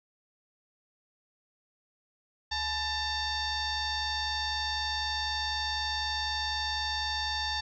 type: tone with frequency modulation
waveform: sine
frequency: 2700 Hz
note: E7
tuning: 41 cents sharp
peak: -29 dBFS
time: 2.51-7.61 s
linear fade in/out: 10 ms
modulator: 924 Hz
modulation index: 2.7
effects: none